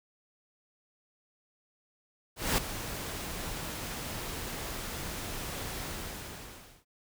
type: noise with ADSR envelope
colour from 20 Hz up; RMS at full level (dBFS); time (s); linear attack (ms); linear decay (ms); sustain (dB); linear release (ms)
pink; -26; 2.36-6.85; 220; 4; -12; 1000
effects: none